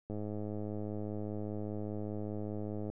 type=click train; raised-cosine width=2 ms; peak=-27 dBFS; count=295; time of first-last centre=0.1-2.9 s; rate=105 Hz; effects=none